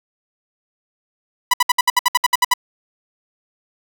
sawtooth tone bursts, 987.8 Hz, B5, in tune, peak -7 dBFS, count 12, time 1.51-2.538 s, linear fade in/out 5 ms, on 27 ms, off 64 ms, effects none

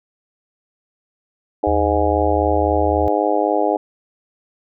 harmonic tone, 103.8 Hz, G#2, in tune, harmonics 3 / 4 / 5 / 6 / 7 / 8, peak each -22 / -22 / -22 / -22 / -22 / -22 dBFS, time 1.63-3.77 s, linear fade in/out 5 ms
sine tone, 78.6 Hz, D#2, 18 cents sharp, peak -21 dBFS, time 1.67-3.08 s, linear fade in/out 0 ms
effects none

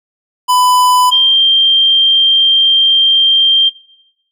square / sine tone pair in turn, 999 / 3172 Hz, B5 / G7, +20 / +20 cents, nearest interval octave + minor sixth, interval 2000 cents, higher second, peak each -9 / -5 dBFS, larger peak second, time 0.48-1.11 / 1.11-3.7 s, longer second, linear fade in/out 20 ms, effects noise-tail reverb RT60 0.7 s tail -17 dB re dry

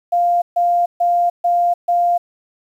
sine tone bursts, 698.5 Hz, F5, in tune, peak -12 dBFS, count 5, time 0.12-2.18 s, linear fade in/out 10 ms, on 300 ms, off 140 ms, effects 8-bit

